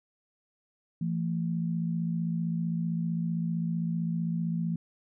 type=tone pair together; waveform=sine; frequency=168.2 / 223.7 Hz; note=E3 / A3; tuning=+35 / +29 cents; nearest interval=perfect fourth; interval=494 cents; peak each=-28 / -34 dBFS; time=1.01-4.76 s; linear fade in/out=5 ms; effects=none